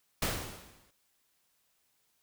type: noise with exponential decay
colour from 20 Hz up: pink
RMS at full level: -29 dBFS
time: 0.22-0.91 s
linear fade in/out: 5 ms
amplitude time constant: 150 ms
effects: white hiss -74 dBFS RMS until 2.22 s